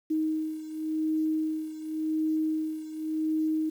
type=beating tone pair; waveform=sine; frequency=313.3 / 314.2 Hz; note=D#4 / D#4; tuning=+12 / +17 cents; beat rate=0.9 Hz; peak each=-28 / -32 dBFS; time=0.1-3.7 s; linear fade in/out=10 ms; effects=9-bit